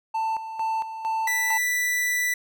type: tone with tremolo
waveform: triangle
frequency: 889 Hz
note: A5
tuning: 18 cents sharp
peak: -21 dBFS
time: 0.14-1.58 s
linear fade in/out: 10 ms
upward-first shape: square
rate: 2.2 Hz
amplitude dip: 65%
type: tone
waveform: 45% pulse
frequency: 1975.5 Hz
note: B6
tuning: in tune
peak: -22 dBFS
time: 1.27-2.34 s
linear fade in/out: 5 ms
effects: none